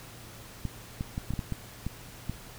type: clicks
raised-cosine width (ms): 5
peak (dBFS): -19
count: 9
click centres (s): 0.653 / 1.009 / 1.179 / 1.306 / 1.337 / 1.392 / 1.523 / 1.866 / 2.296
effects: added 115 Hz sine -52 dBFS peak until 2.58 s + pink hiss -48 dBFS RMS until 2.58 s